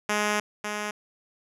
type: tone pair in turn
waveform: 5% pulse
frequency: 209.3 / 209.3 Hz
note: G#3 / G#3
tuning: +14 / +14 cents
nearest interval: unison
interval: 0 cents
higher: neither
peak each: -12 / -18 dBFS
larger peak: first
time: 0.09-0.4 / 0.64-0.91 s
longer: first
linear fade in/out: 5 ms
effects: low-pass 10000 Hz 12 dB/octave